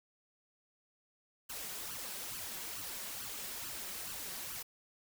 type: noise with flanger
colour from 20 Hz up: white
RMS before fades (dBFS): -43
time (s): 1.49-4.63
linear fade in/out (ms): 10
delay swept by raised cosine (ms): 0.66 to 5.46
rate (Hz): 2.3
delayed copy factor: +0.7
effects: none